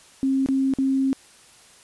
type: tone with dropouts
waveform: sine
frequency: 268 Hz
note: C4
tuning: 42 cents sharp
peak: -18 dBFS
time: 0.23-1.13 s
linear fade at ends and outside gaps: 0 ms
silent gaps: 0.461-0.487 / 0.737-0.786 s
effects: white hiss -51 dBFS RMS until 1.83 s + resampled to 24000 Hz